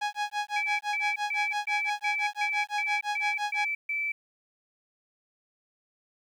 sawtooth tone with tremolo, 830.6 Hz, G#5, in tune, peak -22 dBFS, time 0.01-3.65 s, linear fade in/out 10 ms, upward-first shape sine, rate 5.9 Hz, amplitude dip 100%
sine tone bursts, 2320 Hz, D7, 22 cents flat, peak -27 dBFS, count 10, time 0.56-4.12 s, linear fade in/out 5 ms, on 230 ms, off 140 ms
effects low-pass 5000 Hz 12 dB/octave + 10-bit

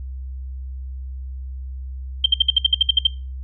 sine tone bursts, 3154 Hz, G7, 10 cents sharp, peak -9 dBFS, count 11, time 2.24-3.07 s, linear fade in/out 5 ms, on 20 ms, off 61 ms, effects noise-tail reverb RT60 0.3 s tail -19 dB re dry + added 65 Hz sine -28 dBFS peak until 3.43 s

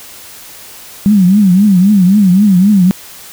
sine tone with vibrato, 194.1 Hz, G3, 17 cents flat, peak -4 dBFS, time 1.06-2.91 s, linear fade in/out 0 ms, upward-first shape triangle, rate 3.8 Hz, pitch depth 190 cents each way, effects white hiss -33 dBFS RMS until 3.32 s

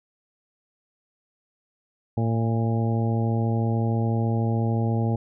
harmonic tone with a mistuned harmonic, 113.8 Hz, A#2, 41 cents flat, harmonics 1 / 2 / 3 / 4 / 5 / 6 / 7, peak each -22 / -27 / -33 / -34 / -37 / -38 / -35 dBFS, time 2.17-5.16 s, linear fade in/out 5 ms, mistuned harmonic 7, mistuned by +38 cents, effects none

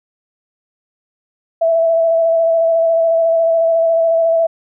sine tone with vibrato, 660 Hz, E5, 2 cents sharp, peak -10 dBFS, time 1.61-4.47 s, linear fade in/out 10 ms, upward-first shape square, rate 14 Hz, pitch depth 15 cents each way, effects none

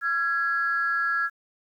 sine tone pair together, 1365.3 / 1666 Hz, F6 / G#6, -40 / +5 cents, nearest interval minor third, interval 345 cents, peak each -25 / -24 dBFS, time 0.01-1.3 s, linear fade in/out 50 ms, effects tanh soft clip ceiling -15 dBFS + 10-bit

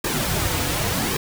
pink noise with flanger, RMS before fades -23 dBFS, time 0.04-1.17 s, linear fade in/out 5 ms, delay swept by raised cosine 1.4 to 5.2 ms, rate 0.89 Hz, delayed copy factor -0.65, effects none

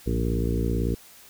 harmonic tone with a mistuned harmonic, 58 Hz, A#1, 8 cents flat, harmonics 1 / 2 / 3 / 4 / 5 / 6 / 7 / 8, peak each -26 / -29 / -31 / -32 / -33 / -34 / -34 / -35 dBFS, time 0.06-0.95 s, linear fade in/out 10 ms, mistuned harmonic 2, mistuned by -75 cents, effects white hiss -50 dBFS RMS until 1.29 s

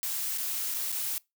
blue noise with dropouts, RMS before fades -32 dBFS, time 0.03-1.18 s, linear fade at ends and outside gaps 0 ms, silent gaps 0.376-0.382 / 0.741-0.745 / 0.919-0.925 s, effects noise-tail reverb RT60 0.2 s tail -23 dB re dry

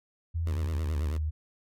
sine tone with pitch glide, 83.2 to 77.18 Hz, E2 to D#2, +17 to -13 cents, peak -27 dBFS, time 0.34-1.31 s, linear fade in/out 20 ms, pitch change -130 cents, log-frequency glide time 0.63-1.02 s
10% pulse tone with vibrato, 74.7 Hz, D2, 30 cents sharp, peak -30 dBFS, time 0.46-1.18 s, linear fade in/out 10 ms, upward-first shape sine, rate 9.2 Hz, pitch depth 190 cents each way
effects none

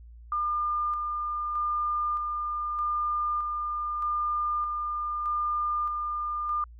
sine tone with tremolo, 1204 Hz, D6, 43 cents sharp, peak -25 dBFS, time 0.32-6.64 s, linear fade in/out 2 ms, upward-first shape square, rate 0.81 Hz, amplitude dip 30%, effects added 58 Hz sine -45 dBFS peak until 6.79 s

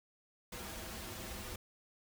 pink noise with comb filter, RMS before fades -45 dBFS, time 0.52-1.56 s, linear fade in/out 5 ms, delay 7 ms, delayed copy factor -0.8, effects none

